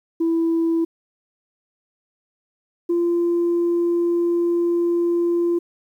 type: tone pair in turn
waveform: sine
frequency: 330.6 / 344.1 Hz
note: E4 / F4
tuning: +5 / -26 cents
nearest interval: minor second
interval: 69 cents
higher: second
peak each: -15 dBFS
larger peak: neither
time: 0.2-0.85 / 2.89-5.59 s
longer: second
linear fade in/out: 10 ms
effects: tanh soft clip ceiling -14 dBFS + 9-bit